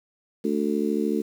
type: harmonic tone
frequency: 73.42 Hz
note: D2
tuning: in tune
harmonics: 3 / 4 / 5 / 6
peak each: -26 / -27 / -28 / -29 dBFS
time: 0.44-1.22 s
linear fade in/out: 10 ms
effects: 8-bit